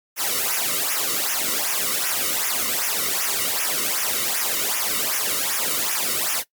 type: noise with flanger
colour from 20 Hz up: white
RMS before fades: -23 dBFS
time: 0.16-6.44 s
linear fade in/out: 50 ms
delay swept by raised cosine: 0.23 to 1.23 ms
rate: 2.6 Hz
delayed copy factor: -0.95
effects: noise-tail reverb RT60 0.1 s tail -19 dB re dry + MP3 96 kbps